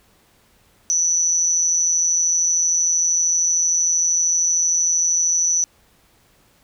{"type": "tone with amplitude modulation", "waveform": "sine", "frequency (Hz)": 5950, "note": "F#8", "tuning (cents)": 9, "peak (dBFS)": -12, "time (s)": [0.9, 5.64], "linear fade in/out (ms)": 0, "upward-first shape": "sine", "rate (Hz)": 167, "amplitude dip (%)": 75, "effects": ["pink hiss -57 dBFS RMS until 6.63 s"]}